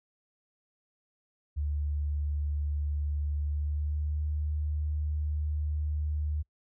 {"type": "tone with pitch glide", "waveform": "sine", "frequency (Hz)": [73.42, 75.27], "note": ["D2", "D2"], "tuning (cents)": [0, 43], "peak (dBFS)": -28, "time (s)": [1.56, 6.43], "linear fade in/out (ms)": 20, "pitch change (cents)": 43, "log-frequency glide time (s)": [3.41, 4.22], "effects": ["noise-tail reverb RT60 0.1 s tail -26 dB re dry"]}